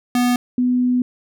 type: tone pair in turn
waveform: square / sine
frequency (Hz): 245.7 / 248.8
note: B3 / B3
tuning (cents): -9 / +13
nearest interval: unison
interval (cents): 22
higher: second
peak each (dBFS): -15 / -14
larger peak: second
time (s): 0.15-0.36 / 0.58-1.02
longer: second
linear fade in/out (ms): 2
effects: none